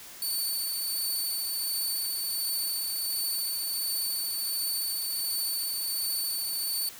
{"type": "tone with tremolo", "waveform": "15% pulse", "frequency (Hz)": 4507, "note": "C#8", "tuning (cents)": 28, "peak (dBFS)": -21, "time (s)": [0.22, 6.89], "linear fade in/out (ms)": 2, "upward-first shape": "triangle", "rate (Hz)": 1.4, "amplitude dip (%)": 25, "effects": ["white hiss -46 dBFS RMS until 6.99 s"]}